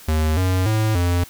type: tone with pitch steps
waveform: square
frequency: 78.1 / 92.6 / 109 / 87.8 Hz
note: D#2 / F#2 / A2 / F2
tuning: +7 / +2 / -16 / +10 cents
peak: -17 dBFS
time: 0.08-1.24 s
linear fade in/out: 5 ms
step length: 290 ms
effects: white hiss -43 dBFS RMS until 1.29 s